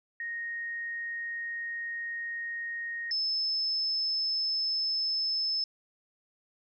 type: tone pair in turn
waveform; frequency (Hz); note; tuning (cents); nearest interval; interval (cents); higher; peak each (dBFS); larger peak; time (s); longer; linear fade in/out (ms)
sine; 1864 / 5237; A#6 / E8; -1 / -12; octave + tritone; 1789; second; -33 / -27; second; 0.2-3.11 / 3.11-5.64; first; 2
effects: none